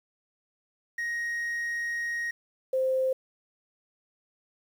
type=tone pair in turn; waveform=triangle / sine; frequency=1877 / 522.2 Hz; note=A#6 / C5; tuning=+11 / -3 cents; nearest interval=octave + minor seventh; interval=2214 cents; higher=first; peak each=-27 / -23 dBFS; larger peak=second; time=0.98-2.31 / 2.73-3.13 s; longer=first; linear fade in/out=5 ms; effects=9-bit